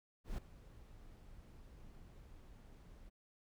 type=noise with ADSR envelope; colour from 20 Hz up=brown; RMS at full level=-40 dBFS; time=0.24-3.1 s; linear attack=140 ms; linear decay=6 ms; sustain=-17 dB; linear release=19 ms; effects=none